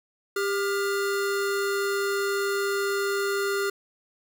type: tone pair together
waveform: square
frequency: 398.1 / 1416.1 Hz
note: G4 / F6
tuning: +27 / +24 cents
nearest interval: octave + minor seventh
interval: 2197 cents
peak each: -26 / -31 dBFS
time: 0.36-3.7 s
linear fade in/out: 5 ms
effects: none